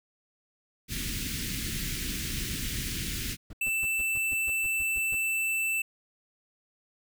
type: band-stop noise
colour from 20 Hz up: pink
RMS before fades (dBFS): -33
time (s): 0.88-3.37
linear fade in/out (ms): 50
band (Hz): 300 to 1900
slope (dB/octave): 24
type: noise bursts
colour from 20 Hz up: brown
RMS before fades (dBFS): -41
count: 11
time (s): 3.5-5.152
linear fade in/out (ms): 5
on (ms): 32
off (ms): 130
type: tone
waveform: square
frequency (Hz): 2656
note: E7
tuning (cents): +12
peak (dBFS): -27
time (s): 3.61-5.82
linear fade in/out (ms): 5
effects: none